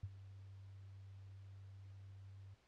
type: tone with ADSR envelope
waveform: sine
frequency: 97.3 Hz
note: G2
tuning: 12 cents flat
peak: -39 dBFS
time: 0.03-2.55 s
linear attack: 6 ms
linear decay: 44 ms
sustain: -14 dB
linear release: 16 ms
effects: pink hiss -73 dBFS RMS until 2.67 s + low-pass 5000 Hz 12 dB/octave